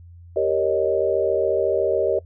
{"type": "chord", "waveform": "sine", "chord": "Eb dominant seventh", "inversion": "first", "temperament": "equal", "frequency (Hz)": [392, 466.2, 554.4, 622.3], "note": ["G4", "Bb4", "Db5", "Eb5"], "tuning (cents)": [0, 0, 0, 0], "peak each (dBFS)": -23, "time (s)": [0.36, 2.19], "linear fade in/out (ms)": 5, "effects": ["noise-tail reverb RT60 0.1 s tail -21 dB re dry", "added 86 Hz sine -41 dBFS peak until 2.25 s"]}